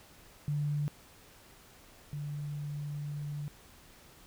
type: tone pair in turn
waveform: sine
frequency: 146.83 / 146.23 Hz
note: D3 / D3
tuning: 0 / -7 cents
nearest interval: unison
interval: 7 cents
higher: first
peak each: -29 / -35 dBFS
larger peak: first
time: 0.48-0.88 / 2.13-3.48 s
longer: second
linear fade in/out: 0 ms
effects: pink hiss -57 dBFS RMS until 4.26 s